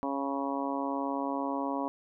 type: harmonic tone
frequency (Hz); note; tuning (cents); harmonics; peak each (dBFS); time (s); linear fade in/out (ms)
138.59; C#3; 0; 2 / 3 / 4 / 5 / 6 / 7 / 8; -33 / -42 / -38 / -39 / -41 / -36 / -41; 0.03-1.88; 0
effects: none